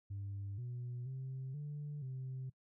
sine tone with pitch steps, 99.5 / 122.7 / 131.8 / 146.9 / 130.5 Hz, G2 / B2 / C3 / D3 / C3, +26 / -11 / +13 / +1 / -4 cents, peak -39 dBFS, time 0.1-2.5 s, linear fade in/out 10 ms, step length 480 ms, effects noise-tail reverb RT60 0.1 s tail -21 dB re dry + tanh soft clip ceiling -38 dBFS

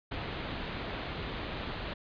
pink low-pass noise, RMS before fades -38 dBFS, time 0.11-1.94 s, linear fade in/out 10 ms, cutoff 4100 Hz, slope 48 dB/octave, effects resampled to 11025 Hz

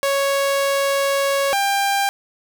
sawtooth tone pair in turn, 554.4 / 795.1 Hz, C#5 / G5, 0 / +24 cents, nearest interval tritone, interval 624 cents, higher second, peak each -13 dBFS, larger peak neither, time 0.03-1.53 / 1.53-2.09 s, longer first, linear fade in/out 0 ms, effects none

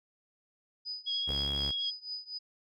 sine tone with tremolo, 4978 Hz, D#8, in tune, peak -34 dBFS, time 0.85-2.39 s, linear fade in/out 20 ms, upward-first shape triangle, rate 4.1 Hz, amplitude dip 95%
sine tone with vibrato, 3300 Hz, G#7, 12 cents flat, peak -31 dBFS, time 1.06-1.91 s, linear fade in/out 20 ms, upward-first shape square, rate 12 Hz, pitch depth 10 cents each way
sawtooth tone, 70 Hz, C#2, 18 cents sharp, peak -32 dBFS, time 1.27-1.72 s, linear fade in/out 20 ms
clicks, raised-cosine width 2 ms, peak -29 dBFS, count 2, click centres 1.303 / 1.307 s
effects none

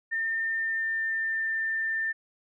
sine tone with pitch glide, 1808 to 1791.4 Hz, A6 to A6, +47 to +31 cents, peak -26 dBFS, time 0.11-2.13 s, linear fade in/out 20 ms, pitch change -16 cents, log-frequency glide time 0.44-1.47 s, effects none

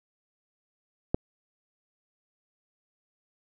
click, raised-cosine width 2 ms, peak -10 dBFS, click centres 1.145 s, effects none

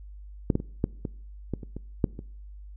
clicks, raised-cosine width 3 ms, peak -8 / -11 / -22 / -10 / -17 / -15 / -26 / -23 / -8 / -24 dBFS, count 10, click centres 0.502 / 0.554 / 0.601 / 0.841 / 1.052 / 1.537 / 1.632 / 1.766 / 2.042 / 2.191 s, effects noise-tail reverb RT60 0.6 s tail -23 dB re dry + added 50 Hz sine -41 dBFS peak until 2.76 s

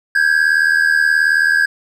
triangle tone pair together, 1582.5 / 1661.2 Hz, G6 / G#6, +16 / 0 cents, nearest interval minor second, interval 84 cents, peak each -12 dBFS, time 0.15-1.66 s, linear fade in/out 5 ms, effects none

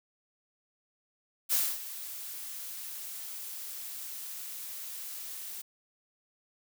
blue noise with ADSR envelope, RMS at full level -26 dBFS, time 1.49-5.62 s, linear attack 38 ms, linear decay 250 ms, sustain -15 dB, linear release 10 ms, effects none

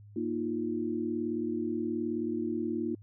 sine chord, Bb suspended fourth, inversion none, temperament just, 233.1 / 310.8 / 349.6 Hz, Bb3 / Eb4 / F4, 0 / -2 / +2 cents, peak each -34 dBFS, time 0.16-2.95 s, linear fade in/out 5 ms, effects added 103 Hz sine -49 dBFS peak until 3.02 s

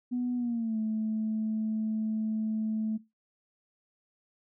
sine tone with pitch glide, 246.4 to 218.3 Hz, B3 to A3, -4 to -13 cents, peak -27 dBFS, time 0.11-2.98 s, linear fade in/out 20 ms, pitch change -209 cents, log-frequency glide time 0.36-0.78 s, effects noise-tail reverb RT60 0.2 s tail -18 dB re dry + tanh soft clip ceiling -23 dBFS

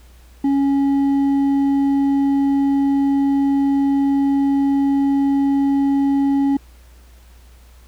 sine tone with hard clipping, 277.2 Hz, C#4, in tune, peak -15 dBFS, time 0.44-6.57 s, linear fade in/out 5 ms, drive 4 dB, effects added 60 Hz sine -43 dBFS peak until 7.87 s + pink hiss -53 dBFS RMS until 7.87 s

